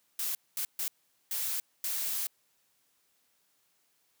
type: noise bursts at uneven times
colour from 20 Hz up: blue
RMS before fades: -33 dBFS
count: 5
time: 0.19-0.35 / 0.57-0.65 / 0.79-0.88 / 1.31-1.6 / 1.84-2.27 s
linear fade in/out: 2 ms
effects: white hiss -72 dBFS RMS until 4.2 s + high-pass 100 Hz 12 dB/octave